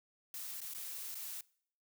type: noise with dropouts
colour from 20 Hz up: blue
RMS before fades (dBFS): -44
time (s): 0.34-1.41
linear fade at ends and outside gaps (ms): 2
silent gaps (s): 0.605-0.615 / 0.737-0.747 / 1.146-1.152
effects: noise-tail reverb RT60 0.6 s tail -23 dB re dry